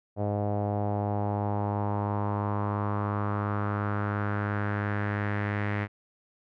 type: tone with low-pass filter sweep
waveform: sawtooth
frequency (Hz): 102.9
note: G#2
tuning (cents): -16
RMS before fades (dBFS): -29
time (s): 0.16-5.88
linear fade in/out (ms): 50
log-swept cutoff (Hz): 650 to 2000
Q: 3.4
effects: none